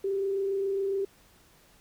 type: tone with frequency modulation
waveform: sine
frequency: 392 Hz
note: G4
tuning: in tune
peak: -26 dBFS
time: 0.04-1.05 s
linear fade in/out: 5 ms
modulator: 27.2 Hz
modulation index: 0.28
effects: pink hiss -60 dBFS RMS until 1.8 s